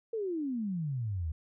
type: exponential sweep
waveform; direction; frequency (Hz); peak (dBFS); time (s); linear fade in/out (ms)
sine; down; 466.2 to 74.2; -31; 0.13-1.32; 5
effects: none